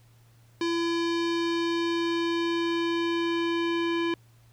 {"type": "tone with low-pass filter sweep", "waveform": "square", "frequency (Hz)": 337.3, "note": "E4", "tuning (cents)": 40, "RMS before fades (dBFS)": -27, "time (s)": [0.61, 4.14], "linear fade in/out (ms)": 2, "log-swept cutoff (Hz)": [4600, 3000], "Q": 1.8, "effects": ["added 116 Hz sine -55 dBFS peak until 4.52 s", "pink hiss -64 dBFS RMS until 4.52 s"]}